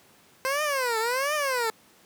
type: tone with vibrato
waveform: 15% pulse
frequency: 518 Hz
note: C5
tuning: 17 cents flat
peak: -18 dBFS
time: 0.45-1.7 s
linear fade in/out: 0 ms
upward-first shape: triangle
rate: 1.4 Hz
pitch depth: 300 cents each way
effects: pink hiss -57 dBFS RMS until 2.05 s + high-pass 150 Hz 12 dB/octave